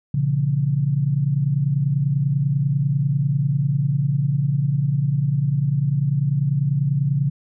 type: tone cluster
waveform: sine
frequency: 121 / 141.2 / 171.3 Hz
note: B2 / C#3 / F3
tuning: -35 / +32 / -33 cents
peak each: -25 / -18 / -27 dBFS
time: 0.14-7.3 s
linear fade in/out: 5 ms
effects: none